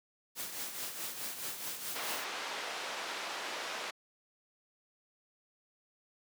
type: noise with tremolo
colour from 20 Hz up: white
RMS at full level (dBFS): -38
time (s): 0.35-2.26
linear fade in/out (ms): 50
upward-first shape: triangle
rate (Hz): 4.7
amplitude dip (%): 60
type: band-pass noise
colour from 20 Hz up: pink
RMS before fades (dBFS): -40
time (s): 1.95-3.91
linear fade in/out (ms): 10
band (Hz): 620 to 5000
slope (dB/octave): 12
effects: high-pass 150 Hz 12 dB/octave